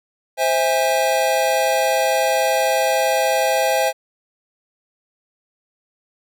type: chord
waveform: square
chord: C augmented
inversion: none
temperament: just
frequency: 523.3 / 654.1 / 817.6 Hz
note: C5 / E5 / G#5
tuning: 0 / -14 / -27 cents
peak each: -21 dBFS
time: 0.37-3.93 s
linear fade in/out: 50 ms
effects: none